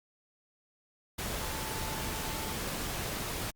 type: tone in noise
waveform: sine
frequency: 880 Hz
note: A5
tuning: in tune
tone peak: -44 dBFS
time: 1.4-2.54 s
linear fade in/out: 10 ms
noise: pink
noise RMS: -36 dBFS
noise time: 1.18-3.51 s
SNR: -11 dB
effects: Opus 48 kbps